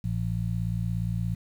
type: harmonic tone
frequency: 57.1 Hz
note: A#1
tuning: 35 cents flat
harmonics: 1 / 2 / 3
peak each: -34 / -28 / -31 dBFS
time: 0.04-1.35 s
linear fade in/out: 5 ms
effects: 9-bit

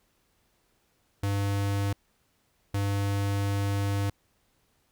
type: tone bursts at uneven times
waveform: square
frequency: 100 Hz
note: G2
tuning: 35 cents sharp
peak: -26 dBFS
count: 2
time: 1.23-1.93 / 2.74-4.1 s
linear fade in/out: 5 ms
effects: pink hiss -70 dBFS RMS until 4.91 s

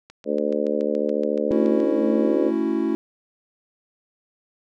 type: click train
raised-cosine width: 0.2 ms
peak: -25 dBFS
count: 13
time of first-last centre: 0.1-1.802 s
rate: 7.05 Hz
type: harmonic tone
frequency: 74 Hz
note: D2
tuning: 14 cents sharp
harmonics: 3 / 4 / 5 / 6 / 7 / 8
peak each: -28 / -28 / -30 / -26 / -25 / -29 dBFS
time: 0.25-2.52 s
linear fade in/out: 50 ms
type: chord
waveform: triangle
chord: F# minor seventh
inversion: first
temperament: equal with one note detuned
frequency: 220 / 277.2 / 329.6 / 371.3 Hz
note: A3 / C#4 / E4 / F#4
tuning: 0 / 0 / 0 / +6 cents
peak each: -25 / -24 / -21 / -26 dBFS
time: 1.51-2.95 s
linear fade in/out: 0 ms
effects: none

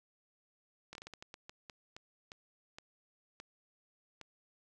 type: slowing click train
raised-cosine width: 0.2 ms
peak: -30 dBFS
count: 15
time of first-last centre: 0.93-4.213 s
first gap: 22 ms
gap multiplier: 1.32
effects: none

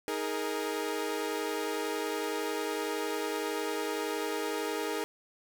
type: chord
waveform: sawtooth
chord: D# suspended fourth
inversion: none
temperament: equal with one note detuned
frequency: 313.8 / 415.3 / 466.2 Hz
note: D#4 / G#4 / A#4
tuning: +15 / 0 / 0 cents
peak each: -33 / -31 / -32 dBFS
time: 0.08-5.04 s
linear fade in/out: 0 ms
effects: none

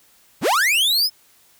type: linear sweep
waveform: 45% pulse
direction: up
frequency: 82.41 to 5274 Hz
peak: -15 dBFS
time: 0.41-1.1 s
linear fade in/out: 50 ms
effects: white hiss -55 dBFS RMS until 1.59 s

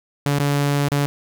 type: tone with dropouts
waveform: sawtooth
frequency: 143 Hz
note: D3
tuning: 46 cents flat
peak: -13 dBFS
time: 0.26-1.06 s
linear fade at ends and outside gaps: 0 ms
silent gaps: 0.387-0.398 / 0.885-0.917 s
effects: none

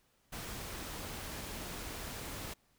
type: noise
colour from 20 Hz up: pink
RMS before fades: -43 dBFS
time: 0.32-2.54 s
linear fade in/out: 10 ms
effects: pink hiss -72 dBFS RMS until 2.78 s

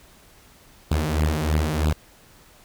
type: beating tone pair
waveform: sawtooth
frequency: 75.4 / 78.5 Hz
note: D2 / D#2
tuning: +46 / +16 cents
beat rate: 3.1 Hz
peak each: -19 dBFS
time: 0.91-1.93 s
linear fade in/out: 5 ms
effects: pink hiss -52 dBFS RMS until 2.64 s

